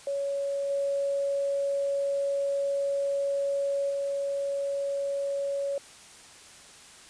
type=tone with level steps; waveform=sine; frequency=559 Hz; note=C#5; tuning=14 cents sharp; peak=-27 / -25 / -27 dBFS; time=0.07-5.78 s; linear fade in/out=2 ms; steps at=0.69 / 3.89 s; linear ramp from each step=20 ms; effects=white hiss -50 dBFS RMS until 7.09 s + resampled to 22050 Hz